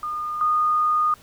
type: tone pair in turn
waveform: sine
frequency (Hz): 1218 / 1228.6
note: D#6 / D#6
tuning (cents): -37 / -22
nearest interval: unison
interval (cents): 15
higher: second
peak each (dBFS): -25 / -17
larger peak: second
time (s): 0.03-0.41 / 0.41-1.14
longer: second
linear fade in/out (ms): 2
effects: pink hiss -51 dBFS RMS until 1.22 s